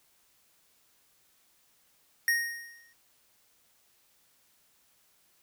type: tone with exponential decay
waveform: square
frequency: 1864.7 Hz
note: A#6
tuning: in tune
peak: -22 dBFS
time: 2.28-2.93 s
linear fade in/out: 1 ms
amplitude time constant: 140 ms
effects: white hiss -67 dBFS RMS until 5.42 s